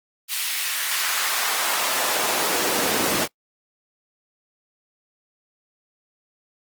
pink noise with high-pass filter sweep, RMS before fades -23 dBFS, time 0.28-3.28 s, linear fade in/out 50 ms, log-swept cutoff 2800 to 210 Hz, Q 1, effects noise-tail reverb RT60 0.1 s tail -22 dB re dry + Opus 24 kbps

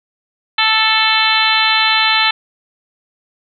harmonic tone with a mistuned harmonic, 440 Hz, A4, in tune, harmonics 2 / 3 / 4 / 5 / 6 / 7 / 8 / 9, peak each -19 / -19 / -19 / -19 / -19 / -19 / -19 / -19 dBFS, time 0.58-2.31 s, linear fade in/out 5 ms, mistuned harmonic 9, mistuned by +37 cents, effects none

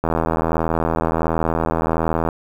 click train, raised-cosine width 1 ms, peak -5 dBFS, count 184, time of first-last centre 0.04-2.288 s, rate 81.4 Hz, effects 7-bit

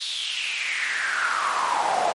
brown noise with high-pass filter sweep, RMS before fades -25 dBFS, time 0-2.13 s, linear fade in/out 20 ms, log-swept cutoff 3900 to 680 Hz, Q 5.8, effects MP3 48 kbps

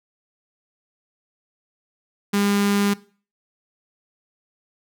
sawtooth tone with notch filter, 202.1 Hz, G#3, 47 cents flat, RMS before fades -20 dBFS, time 2.33-2.94 s, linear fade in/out 10 ms, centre 630 Hz, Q 1.5, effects noise-tail reverb RT60 0.4 s tail -19 dB re dry

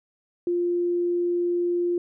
sine tone, 349.7 Hz, F4, 2 cents sharp, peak -21 dBFS, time 0.47-1.98 s, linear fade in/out 2 ms, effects none

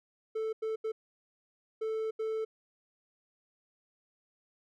triangle tone bursts at uneven times, 440.5 Hz, A4, 2 cents sharp, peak -29 dBFS, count 5, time 0.35-0.53 / 0.62-0.76 / 0.84-0.92 / 1.81-2.11 / 2.19-2.45 s, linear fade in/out 10 ms, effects none

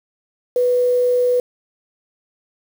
sine tone with quantisation, 493.9 Hz, B4, in tune, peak -13 dBFS, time 0.56-1.4 s, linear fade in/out 2 ms, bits 6, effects none

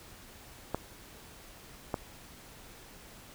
clicks, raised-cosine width 1 ms, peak -16 dBFS, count 2, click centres 0.746 / 1.942 s, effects pink hiss -52 dBFS RMS until 3.34 s

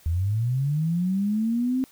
sine linear sweep, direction up, 77.78 to 264.5 Hz, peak -21 dBFS, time 0.06-1.84 s, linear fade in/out 0 ms, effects white hiss -55 dBFS RMS until 1.91 s

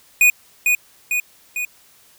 square tone with echo, 2475 Hz, D#7, 10 cents flat, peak -10 dBFS, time 0.21-0.3 s, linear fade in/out 2 ms, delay 450 ms, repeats 3, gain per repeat -4 dB, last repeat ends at 1.65 s, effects white hiss -52 dBFS RMS until 2.18 s

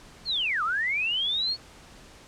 sine linear two-way sweep, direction down then up, 4435 to 1174.7 to 4435 Hz, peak -24 dBFS, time 0.25-1.57 s, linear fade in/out 50 ms, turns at 0.63 s, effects pink hiss -50 dBFS RMS until 2.27 s + low-pass 8000 Hz 12 dB/octave

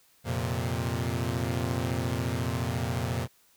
sawtooth chord, F suspended fourth, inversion none, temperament equal, 87.31 / 116.54 / 130.81 Hz, F2 / Bb2 / C3, 0 / 0 / 0 cents, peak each -29 / -27 / -29 dBFS, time 0.24-3.28 s, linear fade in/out 50 ms, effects white hiss -63 dBFS RMS until 3.56 s

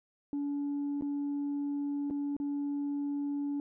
sine tone with dropouts, 285.9 Hz, D4, 46 cents flat, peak -29 dBFS, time 0.33-3.6 s, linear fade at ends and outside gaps 1 ms, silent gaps 1.011-1.022 / 2.101-2.108 / 2.366-2.4 s, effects tanh soft clip ceiling -29 dBFS

